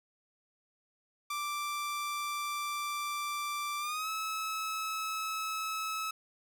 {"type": "tone with pitch glide", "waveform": "sawtooth", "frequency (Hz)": [1174.7, 1295.9], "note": ["D6", "E6"], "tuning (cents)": [0, -30], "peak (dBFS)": -30, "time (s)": [1.3, 6.11], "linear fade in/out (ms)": 5, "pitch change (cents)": 170, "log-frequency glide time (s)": [3.79, 4.09], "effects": []}